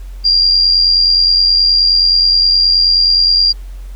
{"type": "tone with amplitude modulation", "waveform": "sine", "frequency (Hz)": 4778, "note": "D8", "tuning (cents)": 29, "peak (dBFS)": -5, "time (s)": [0.24, 3.53], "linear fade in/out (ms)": 20, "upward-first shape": "sine", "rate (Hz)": 89.5, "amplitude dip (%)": 50, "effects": ["added 45 Hz sine -25 dBFS peak until 3.95 s", "pink hiss -47 dBFS RMS until 3.95 s"]}